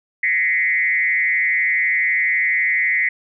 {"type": "tone with frequency modulation", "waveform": "sine", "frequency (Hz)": 2028, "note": "B6", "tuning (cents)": 45, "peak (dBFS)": -15, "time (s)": [0.23, 3.09], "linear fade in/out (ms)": 5, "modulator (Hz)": 156, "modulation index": 1.1, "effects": []}